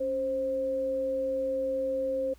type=tone pair together; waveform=sine; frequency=277.2 / 527.5 Hz; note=C#4 / C5; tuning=0 / +14 cents; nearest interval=major seventh; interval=1114 cents; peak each=-38 / -27 dBFS; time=0-2.34 s; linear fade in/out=10 ms; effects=added 60 Hz sine -53 dBFS peak until 2.38 s + pink hiss -62 dBFS RMS until 2.38 s